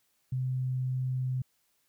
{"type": "tone", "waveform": "sine", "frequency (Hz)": 128.7, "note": "C3", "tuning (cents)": -28, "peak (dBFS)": -28, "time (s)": [0.32, 1.42], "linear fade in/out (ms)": 5, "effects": ["white hiss -73 dBFS RMS until 1.88 s"]}